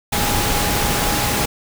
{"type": "tone in noise", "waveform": "sine", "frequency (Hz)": 825, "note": "G#5", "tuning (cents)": -12, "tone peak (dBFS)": -26, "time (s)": [0.12, 1.46], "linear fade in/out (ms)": 10, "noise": "pink", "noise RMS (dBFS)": -19, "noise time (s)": [0.12, 1.46], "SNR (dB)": -10, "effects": []}